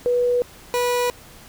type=tone pair in turn; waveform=sine / 30% pulse; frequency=488.8 / 488.8 Hz; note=B4 / B4; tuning=-18 / -18 cents; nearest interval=unison; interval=0 cents; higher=neither; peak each=-16 dBFS; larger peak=neither; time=0.06-0.42 / 0.74-1.1 s; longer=neither; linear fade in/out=0 ms; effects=pink hiss -45 dBFS RMS until 1.48 s